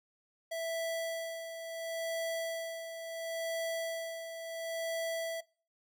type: tone with tremolo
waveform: square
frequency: 659.3 Hz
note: E5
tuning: in tune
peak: -33 dBFS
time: 0.51-5.41 s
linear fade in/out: 10 ms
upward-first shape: sine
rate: 0.72 Hz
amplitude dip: 60%
effects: noise-tail reverb RT60 0.4 s tail -23 dB re dry